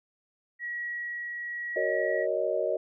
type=tone with tremolo; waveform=sine; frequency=1915 Hz; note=A#6; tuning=46 cents sharp; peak=-31 dBFS; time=0.59-2.27 s; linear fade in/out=50 ms; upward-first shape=triangle; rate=1 Hz; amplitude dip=25%
type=chord; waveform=sine; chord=D# minor seventh; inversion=first; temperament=just; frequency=373.4 / 466.7 / 560 / 622.3 Hz; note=F#4 / A#4 / C#5 / D#5; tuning=+16 / +2 / +18 / 0 cents; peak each=-33 / -32 / -31 / -29 dBFS; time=1.76-2.77 s; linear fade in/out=5 ms
effects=none